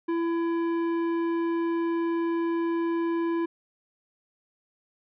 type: tone with tanh clipping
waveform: triangle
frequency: 335.1 Hz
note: E4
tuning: 29 cents sharp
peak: -26 dBFS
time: 0.08-3.46 s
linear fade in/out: 10 ms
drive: 16 dB
effects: none